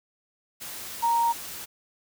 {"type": "tone in noise", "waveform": "sine", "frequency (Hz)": 932.3, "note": "A#5", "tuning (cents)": 0, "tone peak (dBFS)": -20, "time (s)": [1.02, 1.33], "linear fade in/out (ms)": 20, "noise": "white", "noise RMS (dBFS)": -38, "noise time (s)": [0.6, 1.66], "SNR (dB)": 15, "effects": []}